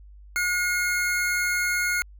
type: tone pair together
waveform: square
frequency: 1439.1 / 2150 Hz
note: F#6 / C7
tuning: -48 / +47 cents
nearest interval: perfect fifth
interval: 695 cents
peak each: -26 dBFS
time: 0.36-2.02 s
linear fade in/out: 0 ms
effects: added 50 Hz sine -44 dBFS peak until 2.19 s